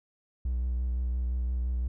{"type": "tone with vibrato", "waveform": "triangle", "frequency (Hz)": 61.74, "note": "B1", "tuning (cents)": 0, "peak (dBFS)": -24, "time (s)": [0.45, 1.88], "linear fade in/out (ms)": 5, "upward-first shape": "sine", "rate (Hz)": 5.8, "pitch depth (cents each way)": 30, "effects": ["tanh soft clip ceiling -21 dBFS"]}